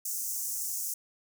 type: high-pass noise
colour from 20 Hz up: pink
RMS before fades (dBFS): -34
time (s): 0.05-0.94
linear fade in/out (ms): 5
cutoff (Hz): 6000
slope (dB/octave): 48
effects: none